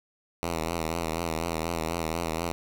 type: tone with vibrato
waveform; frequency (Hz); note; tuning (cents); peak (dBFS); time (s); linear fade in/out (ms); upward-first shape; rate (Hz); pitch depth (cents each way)
5% pulse; 82.41; E2; 0; -17; 0.43-2.52; 0; triangle; 4.1; 82
effects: none